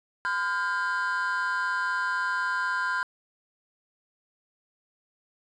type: tone cluster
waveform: triangle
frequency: 1018 / 1409 / 1593 Hz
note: C6 / F6 / G6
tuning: -48 / +15 / +27 cents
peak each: -27 dBFS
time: 0.25-3.03 s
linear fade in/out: 0 ms
effects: tanh soft clip ceiling -19 dBFS + resampled to 22050 Hz